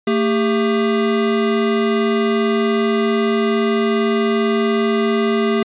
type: tone pair together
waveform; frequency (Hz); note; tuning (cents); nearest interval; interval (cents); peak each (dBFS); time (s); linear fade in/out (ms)
square; 224.5 / 400; A3 / G4; +35 / +35; minor seventh; 1000; -18; 0.07-5.63; 5
effects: resampled to 8000 Hz